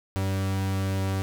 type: tone pair together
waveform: 45% pulse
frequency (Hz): 96.34 / 192.2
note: G2 / G3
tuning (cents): -30 / -34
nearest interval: octave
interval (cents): 1196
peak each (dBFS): -25 / -36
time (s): 0.16-1.22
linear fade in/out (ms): 0
effects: none